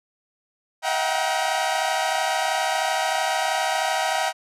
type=tone cluster; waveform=sawtooth; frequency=641 / 715 / 745 / 778 / 949 Hz; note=E5 / F5 / F#5 / G5 / A#5; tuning=-49 / +41 / +12 / -13 / +31 cents; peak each=-24 / -27 / -25 / -22 / -24 dBFS; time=0.82-4.33 s; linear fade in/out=50 ms; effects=low-pass 10000 Hz 12 dB/octave